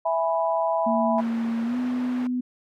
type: chord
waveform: sine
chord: E major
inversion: none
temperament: equal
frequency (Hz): 659.3 / 830.6 / 987.8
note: E5 / G#5 / B5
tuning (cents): 0 / 0 / 0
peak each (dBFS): -23 / -28 / -26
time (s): 0.05-1.21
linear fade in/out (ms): 10
type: tone with pitch glide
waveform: sine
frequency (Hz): 230 to 249.4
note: A#3 to B3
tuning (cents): -23 to +17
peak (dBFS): -23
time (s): 0.86-2.41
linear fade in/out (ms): 10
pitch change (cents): +140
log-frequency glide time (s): 1.64-1.77
type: band-pass noise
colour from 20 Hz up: white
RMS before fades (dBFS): -41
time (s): 1.18-2.27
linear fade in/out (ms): 2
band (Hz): 160 to 1300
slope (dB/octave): 12
effects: none